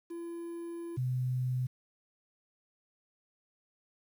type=tone pair in turn; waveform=triangle / sine; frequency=339.1 / 127.02 Hz; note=E4 / B2; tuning=+49 / +49 cents; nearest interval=octave + perfect fourth; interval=1700 cents; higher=first; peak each=-36 / -29 dBFS; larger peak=second; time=0.1-0.97 / 0.97-1.67 s; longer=first; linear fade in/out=10 ms; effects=10-bit